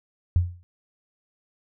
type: tone with exponential decay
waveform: sine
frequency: 88 Hz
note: F2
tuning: 14 cents sharp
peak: -13 dBFS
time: 0.36-0.63 s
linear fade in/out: 0 ms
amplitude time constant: 57 ms
effects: none